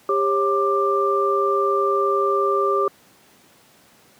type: tone cluster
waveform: sine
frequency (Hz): 398.3 / 547 / 1184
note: G4 / C#5 / D6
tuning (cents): +28 / -23 / +14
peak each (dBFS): -20 / -25 / -20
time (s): 0.09-2.88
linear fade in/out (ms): 2
effects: pink hiss -53 dBFS RMS until 4.19 s + high-pass 150 Hz 12 dB/octave